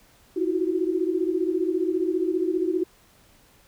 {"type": "tone cluster", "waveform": "sine", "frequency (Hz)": [323.1, 358.4, 373.4], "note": ["E4", "F4", "F#4"], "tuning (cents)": [-35, 45, 16], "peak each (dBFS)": [-26, -26, -26], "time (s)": [0.36, 2.84], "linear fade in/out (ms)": 10, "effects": ["pink hiss -57 dBFS RMS until 3.67 s"]}